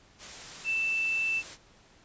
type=tone in noise; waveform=sine; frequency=2657 Hz; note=E7; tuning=13 cents sharp; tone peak=-26 dBFS; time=0.64-1.43 s; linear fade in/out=50 ms; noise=white; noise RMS=-43 dBFS; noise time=0.18-1.58 s; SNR=+14 dB; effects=pink hiss -59 dBFS RMS until 2.04 s + resampled to 16000 Hz